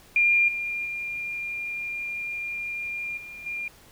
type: tone with level steps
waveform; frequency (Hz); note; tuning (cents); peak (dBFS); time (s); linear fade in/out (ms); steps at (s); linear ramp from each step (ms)
sine; 2402; D7; +38; -17 / -27 / -29 / -38 / -29; 0.16-3.68; 2; 0.48 / 0.85 / 3.17 / 3.46; 5
effects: pink hiss -53 dBFS RMS until 3.91 s